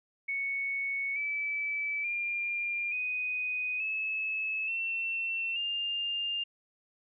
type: tone with pitch steps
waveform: sine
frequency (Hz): 2217 / 2306 / 2398 / 2494 / 2594 / 2698 / 2806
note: C#7 / D7 / D7 / D#7 / E7 / E7 / F7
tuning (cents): 0 / -32 / +36 / +3 / -28 / +40 / +8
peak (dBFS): -30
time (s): 0.28-6.44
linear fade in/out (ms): 10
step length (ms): 880
effects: none